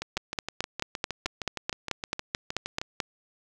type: two click trains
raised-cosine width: 0.2 ms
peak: -10 / -15 dBFS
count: 14 / 19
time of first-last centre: 0.17-3.002 / 0.02-2.815 s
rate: 4.59 / 6.44 Hz
effects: none